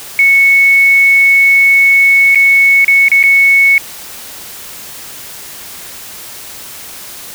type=tone with dropouts; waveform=sine; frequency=2210 Hz; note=C#7; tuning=6 cents flat; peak=-4 dBFS; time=0.19-3.78 s; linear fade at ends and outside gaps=1 ms; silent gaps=2.348-2.356 / 2.846-2.88 / 3.084-3.116 / 3.229-3.237 s; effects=white hiss -29 dBFS RMS until 7.34 s